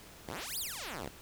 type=exponential two-way sweep; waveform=5% pulse; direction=up then down; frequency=50.4 to 5150 to 50.4 Hz; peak=-28 dBFS; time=0.27-1.09 s; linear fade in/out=10 ms; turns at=0.58 s; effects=pink hiss -53 dBFS RMS until 1.21 s